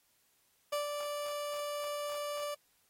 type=tone with ADSR envelope; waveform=30% pulse; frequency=585 Hz; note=D5; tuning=7 cents flat; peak=-28 dBFS; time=0.72-2.55 s; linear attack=11 ms; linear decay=130 ms; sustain=-5 dB; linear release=13 ms; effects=white hiss -72 dBFS RMS until 2.89 s + AAC 48 kbps